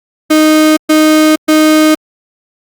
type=tone bursts; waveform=35% pulse; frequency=310.1 Hz; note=D#4; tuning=6 cents flat; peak=-3 dBFS; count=3; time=0.3-1.95 s; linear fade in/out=10 ms; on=470 ms; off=120 ms; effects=Opus 48 kbps